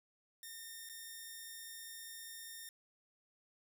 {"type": "tone with dropouts", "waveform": "5% pulse", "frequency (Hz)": 1825, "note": "A#6", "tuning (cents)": -37, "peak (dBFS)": -37, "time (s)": [0.43, 2.69], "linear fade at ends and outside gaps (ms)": 1, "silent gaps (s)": [0.89, 0.896], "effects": []}